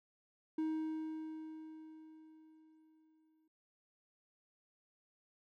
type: tone with exponential decay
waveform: triangle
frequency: 315.1 Hz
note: D#4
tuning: 22 cents sharp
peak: -31 dBFS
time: 0.58-3.48 s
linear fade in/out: 5 ms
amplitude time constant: 630 ms
effects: none